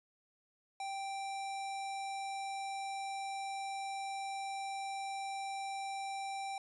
square tone, 784 Hz, G5, in tune, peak -39 dBFS, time 0.8-6.58 s, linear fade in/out 2 ms, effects resampled to 24000 Hz

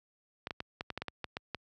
clicks, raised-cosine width 0.3 ms, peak -20 dBFS, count 11, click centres 0.471 / 0.508 / 0.604 / 0.809 / 0.903 / 0.976 / 1.02 / 1.083 / 1.243 / 1.369 / 1.547 s, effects high-pass 60 Hz 12 dB/octave

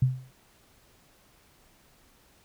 sine tone with exponential decay, 128.8 Hz, C3, 27 cents flat, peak -16 dBFS, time 0.02-0.31 s, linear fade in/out 5 ms, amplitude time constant 63 ms, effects pink hiss -61 dBFS RMS until 2.44 s

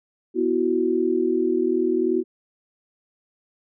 sine chord, B suspended fourth, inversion none, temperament equal, 246.9 / 329.6 / 370 Hz, B3 / E4 / F#4, 0 / 0 / 0 cents, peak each -26 / -23 / -21 dBFS, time 0.34-2.24 s, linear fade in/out 50 ms, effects none

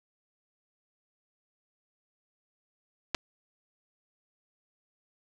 clicks, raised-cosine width 0.2 ms, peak -12 dBFS, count 2, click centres 3.146 / 3.149 s, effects none

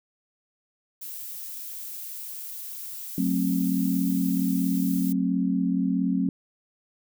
violet noise, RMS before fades -37 dBFS, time 1.01-5.13 s, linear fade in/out 10 ms
sine chord, F# diminished, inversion none, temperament just, 185 / 222 / 266.4 Hz, F#3 / A3 / C4, 0 / +16 / +31 cents, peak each -25 / -29 / -25 dBFS, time 3.18-6.29 s, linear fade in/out 2 ms
effects none

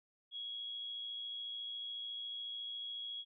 sine tone with amplitude modulation, 3322 Hz, G#7, in tune, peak -39 dBFS, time 0.31-3.25 s, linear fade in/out 50 ms, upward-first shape sine, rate 114 Hz, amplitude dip 40%, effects none

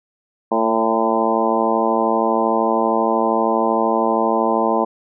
harmonic tone with a mistuned harmonic, 112.8 Hz, A2, 44 cents sharp, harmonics 2 / 3 / 4 / 5 / 6 / 7 / 8 / 9, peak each -23 / -23 / -23 / -23 / -23 / -23 / -23 / -23 dBFS, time 0.51-4.85 s, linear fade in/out 10 ms, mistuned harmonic 6, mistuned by -21 cents, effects none

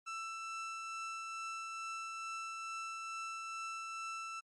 30% pulse tone with tremolo, 1330 Hz, E6, 15 cents sharp, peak -37 dBFS, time 0.06-4.41 s, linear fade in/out 20 ms, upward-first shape triangle, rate 2.3 Hz, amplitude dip 25%, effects low-pass 8000 Hz 12 dB/octave + MP3 48 kbps

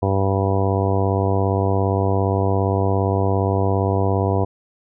harmonic tone, 97.4 Hz, G2, 11 cents flat, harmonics 1 / 2 / 3 / 4 / 5 / 6 / 7 / 8 / 9 / 10, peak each -19 / -27 / -27 / -25 / -25 / -32 / -26 / -31 / -33 / -29 dBFS, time 0.02-4.45 s, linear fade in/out 10 ms, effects none

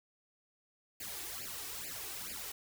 white noise with flanger, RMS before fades -43 dBFS, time 1-2.52 s, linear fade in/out 5 ms, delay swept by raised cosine 0.41 to 2.71 ms, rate 2.3 Hz, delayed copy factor +0.95, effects none

